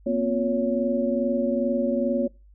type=tone cluster; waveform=sine; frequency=237.3 / 259.7 / 354.4 / 560 Hz; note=A#3 / C4 / F4 / C#5; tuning=+31 / -13 / +25 / +18 cents; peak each=-25 / -28 / -30 / -25 dBFS; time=0.06-2.28 s; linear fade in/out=10 ms; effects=noise-tail reverb RT60 0.3 s tail -24 dB re dry + added 50 Hz sine -49 dBFS peak until 2.54 s